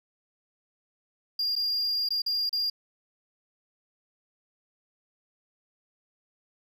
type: tone with dropouts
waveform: triangle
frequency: 4808 Hz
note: D8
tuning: 40 cents sharp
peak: -24 dBFS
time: 1.39-2.7 s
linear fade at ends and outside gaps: 5 ms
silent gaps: 1.555-1.562 / 2.089-2.105 / 2.22-2.262 / 2.494-2.528 s
effects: none